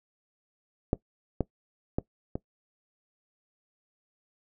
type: clicks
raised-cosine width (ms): 2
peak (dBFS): -10 / -12 / -13 / -18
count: 4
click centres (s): 0.931 / 1.407 / 1.985 / 2.355
effects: noise-tail reverb RT60 0.1 s tail -20 dB re dry